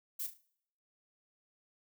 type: noise with echo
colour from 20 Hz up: violet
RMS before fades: -38 dBFS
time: 0.19-0.27 s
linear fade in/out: 10 ms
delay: 36 ms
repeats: 4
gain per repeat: -9 dB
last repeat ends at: 0.414 s
effects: noise-tail reverb RT60 0.7 s tail -23 dB re dry